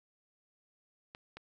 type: clicks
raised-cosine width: 0.3 ms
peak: -30 dBFS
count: 2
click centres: 1.149 / 1.37 s
effects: none